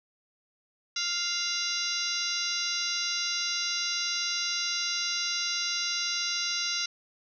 harmonic tone with a mistuned harmonic, 698.5 Hz, F5, in tune, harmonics 2 / 3 / 4 / 5 / 6 / 7 / 8 / 9, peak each -38 / -39 / -36 / -40 / -34 / -35 / -34 / -38 dBFS, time 0.96-6.86 s, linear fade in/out 5 ms, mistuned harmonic 6, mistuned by -97 cents, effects none

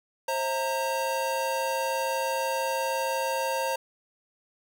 square tone cluster, 532 / 651 / 922 Hz, C5 / E5 / A#5, +29 / -22 / -19 cents, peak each -30 / -38 / -30 dBFS, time 0.28-3.76 s, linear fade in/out 5 ms, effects none

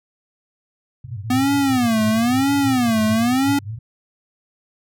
pink band-pass noise, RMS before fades -30 dBFS, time 1.04-3.79 s, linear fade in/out 10 ms, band 100 to 120 Hz, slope 96 dB/octave
square tone with vibrato, 246.9 Hz, B3, in tune, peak -16 dBFS, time 1.3-3.59 s, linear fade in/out 5 ms, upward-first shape sine, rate 1 Hz, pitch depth 230 cents each way
effects none

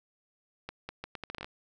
accelerating click train, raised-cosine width 0.3 ms, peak -22 dBFS, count 11, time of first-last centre 0.69-1.445 s, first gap 200 ms, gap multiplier 0.75, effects none

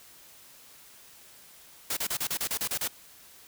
white noise bursts, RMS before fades -30 dBFS, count 10, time 1.9-2.878 s, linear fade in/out 5 ms, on 69 ms, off 32 ms, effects white hiss -53 dBFS RMS until 3.47 s

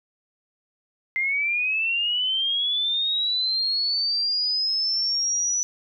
sine linear sweep, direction up, 2079 to 5950 Hz, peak -21 dBFS, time 1.16-5.63 s, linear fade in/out 0 ms, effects none

